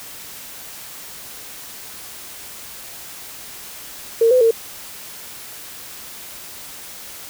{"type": "tone with pitch steps", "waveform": "sine", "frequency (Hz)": [457.2, 507, 455.2], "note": ["A#4", "B4", "A#4"], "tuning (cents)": [-34, 45, -41], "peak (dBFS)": -10, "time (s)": [4.21, 4.51], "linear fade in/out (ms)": 5, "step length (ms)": 100, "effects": ["white hiss -36 dBFS RMS until 7.29 s"]}